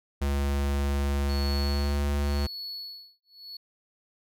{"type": "tone with pitch glide", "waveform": "square", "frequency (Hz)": [70.3, 71.57], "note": ["C#2", "D2"], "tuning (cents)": [25, -44], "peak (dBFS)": -25, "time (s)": [0.21, 2.47], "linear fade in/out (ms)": 10, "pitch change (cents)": 31, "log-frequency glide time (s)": [1.45, 1.92]}
{"type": "tone with tremolo", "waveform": "triangle", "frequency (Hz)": 4400, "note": "C#8", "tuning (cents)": -14, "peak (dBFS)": -33, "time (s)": [1.29, 3.57], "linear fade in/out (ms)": 5, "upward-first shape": "sine", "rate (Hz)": 0.91, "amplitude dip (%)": 100}
{"effects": []}